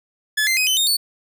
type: tone with pitch steps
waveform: sawtooth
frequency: 1719 / 2080 / 2517 / 3045 / 3685 / 4459 Hz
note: A6 / C7 / D#7 / F#7 / A#7 / C#8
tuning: -41 / -11 / +19 / +49 / -21 / +9 cents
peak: -13 dBFS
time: 0.37-0.97 s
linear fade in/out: 10 ms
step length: 100 ms
effects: none